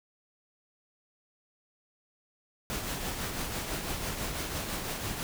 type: noise with tremolo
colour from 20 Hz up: pink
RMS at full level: -33 dBFS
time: 2.7-5.23 s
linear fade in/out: 0 ms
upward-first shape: triangle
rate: 6 Hz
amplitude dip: 45%
effects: none